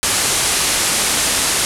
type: low-pass noise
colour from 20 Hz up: white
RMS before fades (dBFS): -17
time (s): 0.03-1.65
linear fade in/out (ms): 0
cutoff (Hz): 11000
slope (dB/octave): 48
effects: none